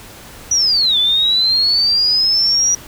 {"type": "linear two-way sweep", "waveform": "sine", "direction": "down then up", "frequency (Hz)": [5920, 3456, 5800], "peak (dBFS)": -11, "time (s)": [0.51, 2.75], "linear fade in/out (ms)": 5, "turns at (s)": 0.98, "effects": ["pink hiss -37 dBFS RMS until 2.87 s"]}